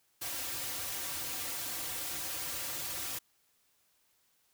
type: noise with comb filter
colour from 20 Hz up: white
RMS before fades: -38 dBFS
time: 0.21-3.19 s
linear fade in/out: 10 ms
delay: 4.7 ms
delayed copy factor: -0.95
effects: white hiss -72 dBFS RMS until 4.53 s